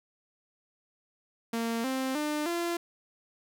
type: tone with pitch steps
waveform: sawtooth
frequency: 230 / 262.7 / 300 / 342.6 Hz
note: A#3 / C4 / D4 / F4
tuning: -23 / +7 / +37 / -33 cents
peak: -25 dBFS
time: 1.53-2.77 s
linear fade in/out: 5 ms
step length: 310 ms
effects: none